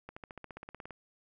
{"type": "accelerating click train", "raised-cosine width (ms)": 0.5, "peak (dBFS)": -29, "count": 14, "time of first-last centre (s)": [0.09, 0.907], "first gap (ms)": 75, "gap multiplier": 0.97, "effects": []}